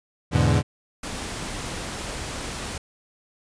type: chord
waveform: 35% pulse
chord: E dominant seventh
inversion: none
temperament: equal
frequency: 82.41 / 103.83 / 123.47 / 146.83 Hz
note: E2 / G#2 / B2 / D3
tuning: 0 / 0 / 0 / 0 cents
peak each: -21 dBFS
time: 0.31-0.63 s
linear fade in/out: 50 ms
type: noise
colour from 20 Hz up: pink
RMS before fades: -32 dBFS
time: 1.03-2.78 s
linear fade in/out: 5 ms
effects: resampled to 22050 Hz